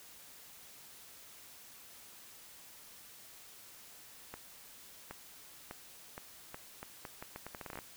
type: accelerating click train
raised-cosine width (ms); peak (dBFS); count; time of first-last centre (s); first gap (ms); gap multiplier
0.5; -28; 18; 4.34-7.789; 770; 0.78
effects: white hiss -55 dBFS RMS until 7.96 s